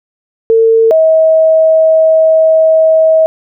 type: tone pair in turn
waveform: sine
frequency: 451 / 639.4 Hz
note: A4 / D#5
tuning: +43 / +47 cents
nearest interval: tritone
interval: 604 cents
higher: second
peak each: -4 dBFS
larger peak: neither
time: 0.5-0.91 / 0.91-3.26 s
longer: second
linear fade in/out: 0 ms
effects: none